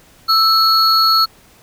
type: tone pair together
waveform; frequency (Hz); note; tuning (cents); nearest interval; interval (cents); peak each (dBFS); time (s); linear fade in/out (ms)
triangle; 1318.5 / 4346; E6 / C#8; 0 / -35; octave + major sixth; 2065; -11; 0.28-1.26; 20
effects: pink hiss -48 dBFS RMS until 1.62 s